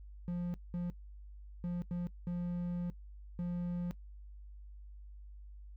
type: tone bursts at uneven times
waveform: triangle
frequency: 175.5 Hz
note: F3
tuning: 9 cents sharp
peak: -32 dBFS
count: 6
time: 0.28-0.54 / 0.74-0.9 / 1.64-1.82 / 1.91-2.07 / 2.27-2.9 / 3.39-3.91 s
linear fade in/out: 0 ms
effects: noise-tail reverb RT60 0.1 s tail -20 dB re dry + added 50 Hz sine -48 dBFS peak until 5.76 s